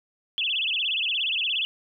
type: tone with vibrato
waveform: sine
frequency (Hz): 2997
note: F#7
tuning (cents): +22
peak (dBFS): -23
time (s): 0.38-1.65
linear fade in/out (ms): 0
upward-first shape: sine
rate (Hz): 17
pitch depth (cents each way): 260
effects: none